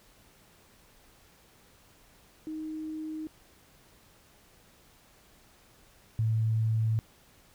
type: tone pair in turn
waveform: sine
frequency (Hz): 312.5 / 111.13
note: D#4 / A2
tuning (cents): +8 / +18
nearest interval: octave + tritone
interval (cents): 1790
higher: first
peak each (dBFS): -34 / -24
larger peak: second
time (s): 2.47-3.27 / 6.19-6.99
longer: neither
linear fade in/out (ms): 0
effects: pink hiss -60 dBFS RMS until 7.54 s